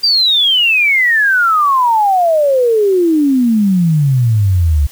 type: exponential sweep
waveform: sine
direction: down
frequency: 4801 to 69.3 Hz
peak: -8 dBFS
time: 0.03-4.87 s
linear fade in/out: 10 ms
effects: white hiss -39 dBFS RMS until 4.91 s